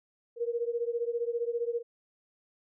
sine beating tone pair, 466.2 / 481.2 Hz, A#4 / B4, 0 / -45 cents, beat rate 15 Hz, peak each -31 / -33 dBFS, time 0.36-1.83 s, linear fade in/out 50 ms, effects none

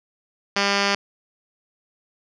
5% pulse tone with low-pass filter, 200 Hz, G3, 35 cents sharp, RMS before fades -21 dBFS, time 0.56-0.95 s, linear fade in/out 5 ms, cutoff 4400 Hz, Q 5.6, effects none

